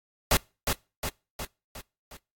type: noise with echo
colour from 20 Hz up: pink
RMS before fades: -21 dBFS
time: 0.31-0.37 s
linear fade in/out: 2 ms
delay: 360 ms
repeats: 5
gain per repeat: -5 dB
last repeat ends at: 2.17 s
effects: noise-tail reverb RT60 0.3 s tail -25 dB re dry + AAC 64 kbps